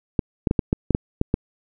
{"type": "clicks", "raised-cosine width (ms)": 3, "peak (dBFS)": -5, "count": 9, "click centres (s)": [0.192, 0.472, 0.511, 0.592, 0.729, 0.907, 0.949, 1.214, 1.341], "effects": []}